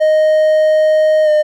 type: tone with pitch glide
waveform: triangle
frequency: 621 to 607.5 Hz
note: D#5 to D#5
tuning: -3 to -42 cents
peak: -6 dBFS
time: 0-1.43 s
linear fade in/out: 20 ms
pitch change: -39 cents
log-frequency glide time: 1.24-1.29 s
effects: none